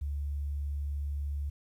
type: tone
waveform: sine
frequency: 71.7 Hz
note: D2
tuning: 41 cents flat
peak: -31 dBFS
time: 0.01-1.5 s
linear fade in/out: 10 ms
effects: 11-bit